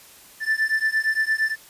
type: beating tone pair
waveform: triangle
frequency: 1760 / 1768.7 Hz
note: A6 / A6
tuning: 0 / +9 cents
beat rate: 8.7 Hz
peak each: -21 dBFS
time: 0.4-1.56 s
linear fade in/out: 50 ms
effects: white hiss -48 dBFS RMS until 1.69 s + resampled to 32000 Hz